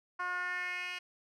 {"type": "tone with band-pass filter sweep", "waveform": "10% pulse", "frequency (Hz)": 359.4, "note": "F4", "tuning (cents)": 50, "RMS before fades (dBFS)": -37, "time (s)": [0.19, 0.99], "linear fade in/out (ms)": 10, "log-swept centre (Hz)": [1200, 3000], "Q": 3.2, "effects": []}